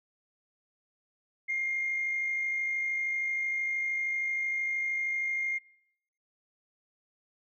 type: tone with amplitude modulation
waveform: sine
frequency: 2121 Hz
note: C7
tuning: 23 cents sharp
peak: -26 dBFS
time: 1.48-5.59 s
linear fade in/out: 20 ms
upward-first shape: sine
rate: 53 Hz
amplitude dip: 30%
effects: noise-tail reverb RT60 0.8 s tail -25 dB re dry + tanh soft clip ceiling -23 dBFS